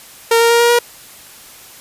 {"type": "tone with pitch steps", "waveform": "sawtooth", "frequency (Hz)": [460.6, 464.9, 469.2, 473.5, 477.9], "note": ["A#4", "A#4", "A#4", "A#4", "A#4"], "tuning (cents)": [-21, -5, 11, 27, 43], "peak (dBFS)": -5, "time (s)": [0.31, 0.79], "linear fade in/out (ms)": 5, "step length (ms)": 96, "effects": ["white hiss -39 dBFS RMS until 1.8 s", "resampled to 32000 Hz"]}